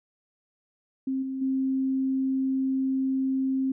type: tone with level steps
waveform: sine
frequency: 265.2 Hz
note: C4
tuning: 23 cents sharp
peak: -25 / -29 / -23 dBFS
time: 1.07-3.72 s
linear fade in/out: 5 ms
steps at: 1.22 / 1.41 s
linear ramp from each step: 10 ms
effects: none